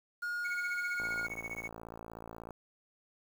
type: tone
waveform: triangle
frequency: 1432 Hz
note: F6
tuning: 43 cents sharp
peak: -32 dBFS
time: 0.22-1.27 s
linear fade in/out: 10 ms
type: tone with tremolo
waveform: triangle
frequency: 2217 Hz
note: C#7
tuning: in tune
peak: -34 dBFS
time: 0.44-1.69 s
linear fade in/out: 20 ms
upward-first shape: sine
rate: 15 Hz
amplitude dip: 95%
type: click train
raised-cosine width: 1 ms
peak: -31 dBFS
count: 86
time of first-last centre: 1-2.507 s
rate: 56.4 Hz
effects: 9-bit